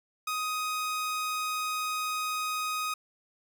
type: tone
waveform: sawtooth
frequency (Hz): 1252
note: D#6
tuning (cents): +10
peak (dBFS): -26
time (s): 0.27-2.94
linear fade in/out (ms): 5
effects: none